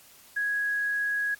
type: tone with quantisation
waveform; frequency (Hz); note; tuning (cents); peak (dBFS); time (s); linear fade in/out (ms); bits
sine; 1661.2; G#6; 0; -25; 0.36-1.35; 10; 9
effects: white hiss -54 dBFS RMS until 1.39 s + AAC 64 kbps